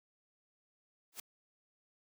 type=noise with exponential growth; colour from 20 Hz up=white; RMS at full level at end=-38 dBFS; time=1.12-1.2 s; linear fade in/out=5 ms; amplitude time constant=17 ms; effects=high-pass 200 Hz 12 dB/octave